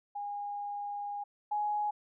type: tone pair in turn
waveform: sine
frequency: 817 / 835.1 Hz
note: G#5 / G#5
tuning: -29 / +9 cents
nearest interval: unison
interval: 38 cents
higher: second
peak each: -35 / -29 dBFS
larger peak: second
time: 0.15-1.24 / 1.51-1.91 s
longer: first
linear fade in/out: 10 ms
effects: none